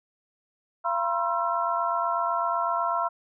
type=tone cluster; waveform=sine; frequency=683 / 966 / 1054 / 1343 Hz; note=F5 / B5 / C6 / E6; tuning=-39 / -39 / +12 / +32 cents; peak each=-29 dBFS; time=0.84-3.09 s; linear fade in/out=20 ms; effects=none